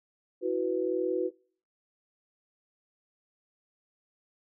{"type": "chord", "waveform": "sine", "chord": "E suspended second", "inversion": "none", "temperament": "just", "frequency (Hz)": [329.6, 370.8, 494.4], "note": ["E4", "F#4", "B4"], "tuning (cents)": [0, 4, 2], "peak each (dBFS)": [-33, -29, -31], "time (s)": [0.41, 1.31], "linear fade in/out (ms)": 50, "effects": ["noise-tail reverb RT60 0.5 s tail -26 dB re dry"]}